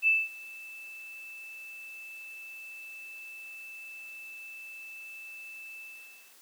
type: tone with ADSR envelope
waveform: sine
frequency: 2637 Hz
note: E7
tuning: in tune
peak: -19 dBFS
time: 0.02-6.35 s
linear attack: 53 ms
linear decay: 210 ms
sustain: -23 dB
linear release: 550 ms
effects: white hiss -57 dBFS RMS until 6.41 s + high-pass 300 Hz 12 dB/octave